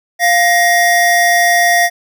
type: tone pair together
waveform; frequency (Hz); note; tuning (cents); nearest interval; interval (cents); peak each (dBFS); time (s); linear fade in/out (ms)
square; 698.5 / 1882.6; F5 / A#6; 0 / +17; octave + perfect fourth; 1717; -12; 0.19-1.9; 50
effects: none